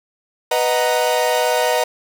45% pulse chord, B major seventh, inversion none, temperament equal, 493.9 / 622.3 / 740 / 932.3 Hz, B4 / D#5 / F#5 / A#5, 0 / 0 / 0 / 0 cents, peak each -20 / -20 / -23 / -22 dBFS, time 0.51-1.84 s, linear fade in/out 5 ms, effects none

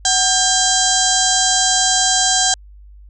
harmonic tone with a mistuned harmonic, 800 Hz, G5, 35 cents sharp, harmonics 1 / 2 / 4 / 5 / 6 / 7 / 8 / 9 / 10, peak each -20 / -23 / -22 / -22 / -23 / -23 / -20 / -20 / -23 dBFS, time 0.05-2.54 s, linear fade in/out 2 ms, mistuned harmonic 1, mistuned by -110 cents, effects added 50 Hz sine -38 dBFS peak until 3.09 s

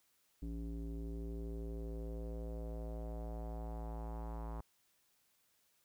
square tone with low-pass filter sweep, 56.3 Hz, A1, 40 cents sharp, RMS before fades -43 dBFS, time 0.42-4.61 s, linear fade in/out 5 ms, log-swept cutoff 290 to 1000 Hz, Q 2.9, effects white hiss -75 dBFS RMS until 5.84 s

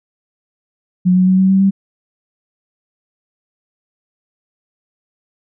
sine tone with pitch steps, 181.8 / 184.34 / 186.91 / 189.52 / 192.17 / 194.85 Hz, F#3 / F#3 / F#3 / F#3 / G3 / G3, -30 / -6 / +18 / +42 / -34 / -10 cents, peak -8 dBFS, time 1.05-1.71 s, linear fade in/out 20 ms, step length 110 ms, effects none

